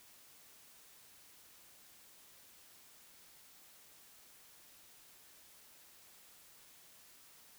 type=silence; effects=white hiss -61 dBFS RMS until 7.58 s